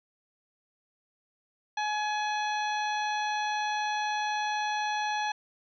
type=harmonic tone with a mistuned harmonic; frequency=844 Hz; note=G#5; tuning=28 cents sharp; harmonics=1 / 2 / 3 / 4 / 5 / 7; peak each=-29 / -35 / -39 / -41 / -43 / -46 dBFS; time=1.77-5.32 s; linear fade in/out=5 ms; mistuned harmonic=5; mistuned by=-27 cents; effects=none